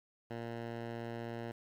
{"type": "tone with low-pass filter", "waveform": "10% pulse", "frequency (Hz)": 116.54, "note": "A#2", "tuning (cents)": 0, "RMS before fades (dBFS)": -42, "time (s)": [0.3, 1.52], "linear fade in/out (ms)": 10, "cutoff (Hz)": 3000, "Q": 0.53, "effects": ["10-bit"]}